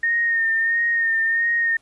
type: tone with vibrato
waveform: sine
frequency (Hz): 1837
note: A#6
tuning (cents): -26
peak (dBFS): -17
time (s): 0.03-1.77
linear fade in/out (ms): 5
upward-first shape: sine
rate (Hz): 1.5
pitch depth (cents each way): 30
effects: pink hiss -60 dBFS RMS until 1.81 s + resampled to 24000 Hz